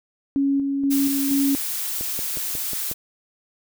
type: tone with tremolo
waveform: sine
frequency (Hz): 277.2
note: C#4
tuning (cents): 0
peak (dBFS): -17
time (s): 0.36-1.55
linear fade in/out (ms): 0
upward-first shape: square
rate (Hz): 2.1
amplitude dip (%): 35
type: noise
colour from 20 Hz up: blue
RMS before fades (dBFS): -27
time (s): 0.9-2.94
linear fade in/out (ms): 20
type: click train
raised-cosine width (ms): 2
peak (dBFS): -21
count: 6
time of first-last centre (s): 2.01-2.914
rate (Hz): 5.53
effects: none